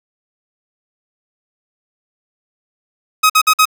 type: tone bursts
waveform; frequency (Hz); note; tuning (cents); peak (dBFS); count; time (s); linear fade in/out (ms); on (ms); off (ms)
sawtooth; 1265; D#6; +28; -4; 4; 3.23-3.655; 10; 68; 51
effects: none